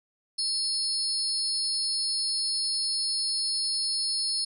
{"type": "tone cluster", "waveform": "sine", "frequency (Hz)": [4319, 5230, 9740], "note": ["C#8", "E8", "D#9"], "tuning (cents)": [-46, -15, -38], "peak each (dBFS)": [-29, -29, -34], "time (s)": [0.38, 4.45], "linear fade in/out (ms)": 10, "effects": []}